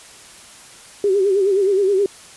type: tone with vibrato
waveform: sine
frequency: 392 Hz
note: G4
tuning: in tune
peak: -13 dBFS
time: 1.04-2.06 s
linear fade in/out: 2 ms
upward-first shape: sine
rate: 9.5 Hz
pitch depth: 86 cents each way
effects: white hiss -42 dBFS RMS until 2.36 s + resampled to 24000 Hz